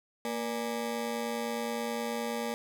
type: ring-modulated tone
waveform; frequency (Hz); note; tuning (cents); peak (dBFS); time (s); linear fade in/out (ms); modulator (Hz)
25% pulse; 353.5; F4; +21; -25; 0.25-2.54; 0; 122
effects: none